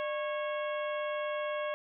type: harmonic tone with a mistuned harmonic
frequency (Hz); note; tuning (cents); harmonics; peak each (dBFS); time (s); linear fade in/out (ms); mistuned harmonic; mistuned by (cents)
549; C#5; -17; 1 / 2 / 3 / 4 / 5 / 6; -33 / -39 / -43 / -45 / -47 / -49; 0-1.74; 0; 1; +150
effects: none